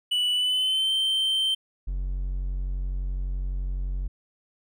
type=tone with pitch glide; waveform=triangle; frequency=2960 to 3118 Hz; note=F#7 to G7; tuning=0 to -10 cents; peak=-20 dBFS; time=0.11-1.55 s; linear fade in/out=10 ms; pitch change=+90 cents; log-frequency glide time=0.33-0.92 s
type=tone; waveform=triangle; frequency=45.91 Hz; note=F#1; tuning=13 cents flat; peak=-24 dBFS; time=1.87-4.08 s; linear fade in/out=10 ms
effects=none